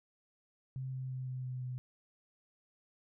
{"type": "tone with pitch steps", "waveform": "sine", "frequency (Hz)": [131.2, 130.22, 129.24, 128.28, 127.32, 126.37], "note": ["C3", "C3", "C3", "C3", "C3", "B2"], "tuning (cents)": [5, -8, -21, -34, -47, 40], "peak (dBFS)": -37, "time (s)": [0.76, 1.78], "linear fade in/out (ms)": 0, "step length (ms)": 170, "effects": []}